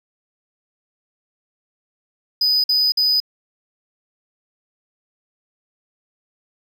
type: tone bursts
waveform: triangle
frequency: 4984 Hz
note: D#8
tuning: 2 cents sharp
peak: -13 dBFS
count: 3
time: 2.41-3.202 s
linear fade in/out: 5 ms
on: 230 ms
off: 51 ms
effects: none